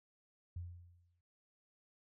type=tone with exponential decay; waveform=sine; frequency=87.4 Hz; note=F2; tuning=2 cents sharp; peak=-39 dBFS; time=0.56-1.21 s; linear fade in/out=5 ms; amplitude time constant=140 ms; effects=none